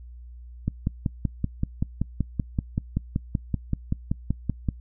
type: click train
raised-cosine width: 5 ms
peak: -11 dBFS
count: 22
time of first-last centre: 0.68-4.688 s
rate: 5.24 Hz
effects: noise-tail reverb RT60 0.1 s tail -24 dB re dry + added 60 Hz sine -40 dBFS peak until 4.8 s